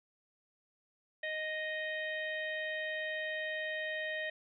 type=harmonic tone; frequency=622.3 Hz; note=D#5; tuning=in tune; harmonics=1 / 3 / 4 / 5 / 6; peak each=-40 / -37 / -48 / -48 / -51 dBFS; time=1.23-4.3 s; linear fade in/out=5 ms; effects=none